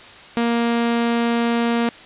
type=tone; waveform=sawtooth; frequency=234.4 Hz; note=A#3; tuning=10 cents sharp; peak=-13 dBFS; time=0.37-1.89 s; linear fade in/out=0 ms; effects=white hiss -41 dBFS RMS until 2.05 s + resampled to 8000 Hz